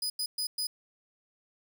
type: tone bursts at uneven times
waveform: sawtooth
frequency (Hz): 4978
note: D#8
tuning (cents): 0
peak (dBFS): -27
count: 4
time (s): 0.02-0.1 / 0.19-0.26 / 0.38-0.47 / 0.58-0.67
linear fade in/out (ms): 5
effects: none